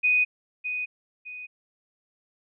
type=tone with echo; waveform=sine; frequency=2489 Hz; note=D#7; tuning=in tune; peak=-18 dBFS; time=0.03-0.25 s; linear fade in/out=20 ms; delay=610 ms; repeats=2; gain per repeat=-9 dB; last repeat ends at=1.47 s; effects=none